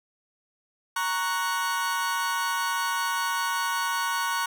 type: chord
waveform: 40% pulse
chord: F# major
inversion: first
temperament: equal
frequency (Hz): 932.3 / 1108.7 / 1480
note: A#5 / C#6 / F#6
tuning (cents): 0 / 0 / 0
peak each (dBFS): -29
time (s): 0.96-4.46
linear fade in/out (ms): 5
effects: none